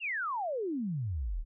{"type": "exponential sweep", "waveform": "sine", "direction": "down", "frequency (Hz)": [2885, 32.7], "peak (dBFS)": -31, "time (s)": [0, 1.45], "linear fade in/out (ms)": 50, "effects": []}